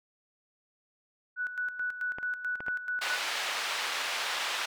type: tone with tremolo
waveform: sine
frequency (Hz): 1480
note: F#6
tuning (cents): 0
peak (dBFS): -29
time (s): 1.36-3.19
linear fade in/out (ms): 50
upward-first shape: square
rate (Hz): 4.6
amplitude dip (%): 65
type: clicks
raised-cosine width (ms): 0.5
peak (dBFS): -23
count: 3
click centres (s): 2.185 / 2.605 / 2.683
type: band-pass noise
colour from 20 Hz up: white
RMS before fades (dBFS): -33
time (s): 3.01-4.66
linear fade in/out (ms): 10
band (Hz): 760 to 3300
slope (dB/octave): 12
effects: none